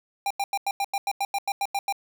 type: tone bursts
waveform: square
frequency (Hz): 798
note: G5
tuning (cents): +31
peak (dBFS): -24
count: 13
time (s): 0.26-1.925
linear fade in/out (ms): 2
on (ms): 45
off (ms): 90
effects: none